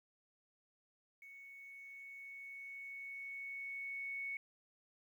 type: tone with level ramp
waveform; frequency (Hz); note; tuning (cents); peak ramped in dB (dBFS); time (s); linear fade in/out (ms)
sine; 2217; C#7; 0; -53 to -39; 1.22-4.37; 2
effects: 12-bit